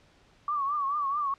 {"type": "tone with vibrato", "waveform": "sine", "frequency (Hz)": 1143, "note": "D6", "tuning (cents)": -47, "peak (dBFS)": -26, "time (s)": [0.48, 1.34], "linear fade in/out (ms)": 2, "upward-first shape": "triangle", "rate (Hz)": 4.6, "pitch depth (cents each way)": 110, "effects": ["pink hiss -61 dBFS RMS until 1.38 s", "low-pass 5000 Hz 12 dB/octave"]}